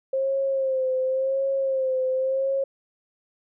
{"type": "tone with vibrato", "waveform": "sine", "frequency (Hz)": 530, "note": "C5", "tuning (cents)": 22, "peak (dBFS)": -21, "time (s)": [0.13, 2.64], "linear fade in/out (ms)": 5, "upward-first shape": "sine", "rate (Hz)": 0.92, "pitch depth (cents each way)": 44, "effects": []}